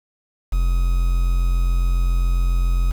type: tone with quantisation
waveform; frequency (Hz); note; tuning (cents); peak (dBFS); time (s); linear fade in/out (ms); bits
triangle; 43.65; F1; 0; -13; 0.52-2.92; 10; 6
effects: none